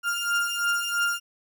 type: beating tone pair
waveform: 35% pulse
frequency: 1400 / 1403 Hz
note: F6 / F6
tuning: +4 / +8 cents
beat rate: 3 Hz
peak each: -24 / -26 dBFS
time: 0.03-1.2 s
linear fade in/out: 50 ms
effects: none